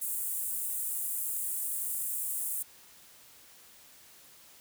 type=high-pass noise; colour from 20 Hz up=pink; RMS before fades=-34 dBFS; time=0.01-2.63 s; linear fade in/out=10 ms; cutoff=8200 Hz; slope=48 dB/octave; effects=white hiss -56 dBFS RMS until 4.6 s